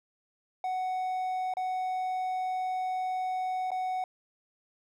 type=tone with dropouts; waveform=triangle; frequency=743 Hz; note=F#5; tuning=7 cents sharp; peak=-27 dBFS; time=0.64-4.04 s; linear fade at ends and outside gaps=2 ms; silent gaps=1.538-1.569 / 3.706-3.716 s; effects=none